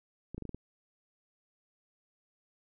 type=clicks; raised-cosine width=3 ms; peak=-27 dBFS; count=6; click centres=0.346 / 0.38 / 0.423 / 0.453 / 0.493 / 0.546 s; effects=none